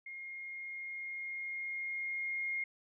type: tone with level ramp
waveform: sine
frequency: 2137 Hz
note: C7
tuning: 36 cents sharp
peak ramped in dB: -43 to -33 dBFS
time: 0.06-2.64 s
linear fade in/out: 5 ms
effects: none